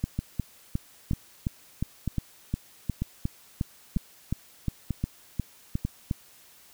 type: two click trains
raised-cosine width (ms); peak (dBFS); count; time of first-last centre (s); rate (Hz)
5; -14 / -15; 18 / 7; 0.04-6.111 / 0.19-5.85; 2.8 / 1.06
effects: white hiss -55 dBFS RMS until 6.73 s